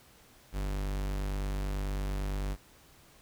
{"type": "tone", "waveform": "45% pulse", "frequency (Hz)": 49, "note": "G1", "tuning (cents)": 0, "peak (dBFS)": -31, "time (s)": [0.52, 2.57], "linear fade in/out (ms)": 50, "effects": ["pink hiss -59 dBFS RMS until 3.21 s"]}